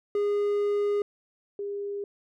triangle / sine tone pair in turn, 410.1 / 404.2 Hz, G#4 / G#4, -22 / -47 cents, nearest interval unison, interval 25 cents, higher first, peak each -21 / -30 dBFS, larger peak first, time 0.15-1.02 / 1.59-2.04 s, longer first, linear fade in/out 2 ms, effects none

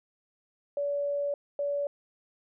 sine tone bursts at uneven times, 572 Hz, D5, 46 cents flat, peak -27 dBFS, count 2, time 0.77-1.34 / 1.59-1.87 s, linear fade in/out 2 ms, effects none

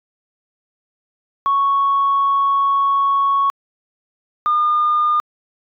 sine tone pair in turn, 1108.7 / 1213 Hz, C#6 / D#6, 0 / -44 cents, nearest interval major second, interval 156 cents, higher second, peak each -12 dBFS, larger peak neither, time 1.46-3.5 / 4.46-5.2 s, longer first, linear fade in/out 0 ms, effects tanh soft clip ceiling -9 dBFS

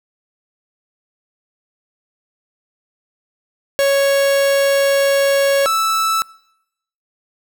45% pulse tone pair in turn, 554.4 / 1315.2 Hz, C#5 / E6, 0 / -4 cents, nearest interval octave + minor third, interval 1496 cents, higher second, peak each -12 / -14 dBFS, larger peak first, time 3.79-5.66 / 5.66-6.22 s, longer first, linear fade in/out 0 ms, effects noise-tail reverb RT60 0.8 s tail -23 dB re dry

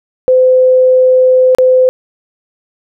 sine tone with dropouts, 512 Hz, C5, 38 cents flat, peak -4 dBFS, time 0.28-1.89 s, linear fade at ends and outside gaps 0 ms, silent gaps 1.549-1.585 s, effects none

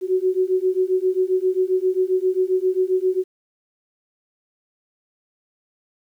sine beating tone pair, 368.3 / 375.8 Hz, F#4 / F#4, -8 / +27 cents, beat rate 7.5 Hz, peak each -20 dBFS, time 0.01-3.24 s, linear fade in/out 50 ms, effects 9-bit

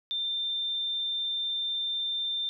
sine tone, 3584 Hz, A7, 31 cents sharp, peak -28 dBFS, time 0.11-2.49 s, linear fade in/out 0 ms, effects none

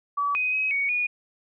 sine tone with pitch steps, 1145 / 2506 / 2541 / 2237 / 2453 Hz, D6 / D#7 / D#7 / C#7 / D#7, -44 / +12 / +36 / +15 / -25 cents, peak -22 dBFS, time 0.17-1.07 s, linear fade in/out 10 ms, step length 180 ms, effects none

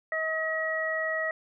harmonic tone, 637 Hz, D#5, 41 cents sharp, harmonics 1 / 2 / 3, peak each -31 / -37 / -29 dBFS, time 0.12-1.31 s, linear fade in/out 2 ms, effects none

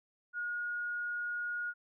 sine tone, 1439 Hz, F#6, 49 cents flat, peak -34 dBFS, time 0.33-1.74 s, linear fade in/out 50 ms, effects none

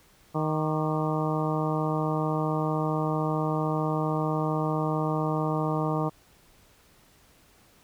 harmonic tone with a mistuned harmonic, 155.56 Hz, D#3, in tune, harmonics 1 / 2 / 3 / 4 / 5 / 6 / 7 / 8, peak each -28 / -31 / -33 / -34 / -35 / -36 / -36 / -37 dBFS, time 0.34-6.1 s, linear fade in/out 20 ms, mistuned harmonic 8, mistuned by -69 cents, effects pink hiss -59 dBFS RMS until 7.83 s

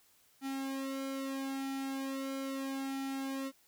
sawtooth tone with flanger, 270 Hz, C#4, 45 cents flat, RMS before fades -38 dBFS, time 0.41-3.52 s, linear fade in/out 50 ms, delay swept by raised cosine 1.9 to 2.58 ms, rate 0.77 Hz, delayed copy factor -0.95, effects white hiss -67 dBFS RMS until 3.67 s

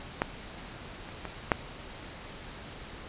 clicks, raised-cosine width 0.5 ms, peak -10 / -29 / -22 / -6 dBFS, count 4, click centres 0.219 / 1.089 / 1.253 / 1.518 s, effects pink hiss -44 dBFS RMS until 3.08 s + resampled to 8000 Hz

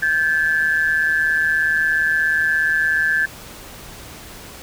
sine tone pair together, 1568 / 1724.9 Hz, G6 / A6, 0 / -35 cents, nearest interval major second, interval 165 cents, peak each -18 dBFS, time 0.02-3.26 s, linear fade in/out 10 ms, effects pink hiss -38 dBFS RMS until 4.62 s

